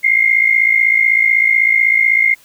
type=tone pair together; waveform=sine; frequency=2093 / 2149 Hz; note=C7 / C7; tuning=0 / +46 cents; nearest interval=unison; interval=46 cents; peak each=-12 dBFS; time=0.03-2.35 s; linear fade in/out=20 ms; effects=white hiss -48 dBFS RMS until 2.44 s